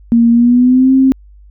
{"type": "tone with pitch glide", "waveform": "sine", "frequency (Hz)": [233.3, 264.9], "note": ["A#3", "C4"], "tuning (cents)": [2, 22], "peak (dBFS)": -5, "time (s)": [0.12, 1.12], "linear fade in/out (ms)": 0, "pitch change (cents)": 220, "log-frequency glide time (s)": [0.31, 0.93], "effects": ["added 50 Hz sine -37 dBFS peak until 1.5 s"]}